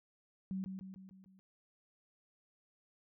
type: tone with echo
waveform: sine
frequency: 190 Hz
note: F#3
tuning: 46 cents sharp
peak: -36 dBFS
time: 0.51-0.64 s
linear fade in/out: 0 ms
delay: 150 ms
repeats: 5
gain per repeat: -5 dB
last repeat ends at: 1.39 s
effects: none